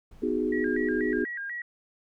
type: noise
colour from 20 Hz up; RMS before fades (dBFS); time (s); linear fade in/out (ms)
brown; -49; 0.11-1.23; 5
type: chord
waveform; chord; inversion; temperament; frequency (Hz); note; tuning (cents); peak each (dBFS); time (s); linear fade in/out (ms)
sine; G# minor seventh; first; equal with one note detuned; 250.2 / 311.1 / 370 / 415.3; B3 / D#4 / F#4 / G#4; +23 / 0 / 0 / 0; -30; 0.22-1.25; 10
type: tone with vibrato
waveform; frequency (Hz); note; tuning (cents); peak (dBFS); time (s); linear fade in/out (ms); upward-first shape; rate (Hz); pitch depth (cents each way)
sine; 1760; A6; 0; -32; 0.52-1.62; 5; square; 4.1; 150
effects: none